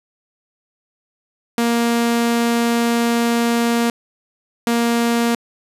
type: tone pair in turn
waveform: sawtooth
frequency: 234.5 / 234.5 Hz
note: A#3 / A#3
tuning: +11 / +11 cents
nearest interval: unison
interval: 0 cents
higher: neither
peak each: -11 dBFS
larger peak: neither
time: 1.58-3.9 / 4.67-5.35 s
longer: first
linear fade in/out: 2 ms
effects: resampled to 32000 Hz + 7-bit